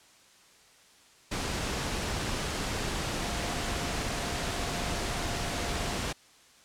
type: tone in noise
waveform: sine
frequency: 700 Hz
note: F5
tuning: 4 cents sharp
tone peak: -42 dBFS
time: 3.21-5.97 s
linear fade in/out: 10 ms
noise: pink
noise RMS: -32 dBFS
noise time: 1.31-6.13 s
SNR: -13 dB
effects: white hiss -58 dBFS RMS until 6.64 s + low-pass 8000 Hz 12 dB/octave